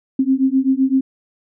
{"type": "beating tone pair", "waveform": "sine", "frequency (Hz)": [261.6, 269.4], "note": ["C4", "C#4"], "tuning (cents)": [0, -49], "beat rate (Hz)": 7.8, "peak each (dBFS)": -16, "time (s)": [0.19, 1.01], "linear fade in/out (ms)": 5, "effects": []}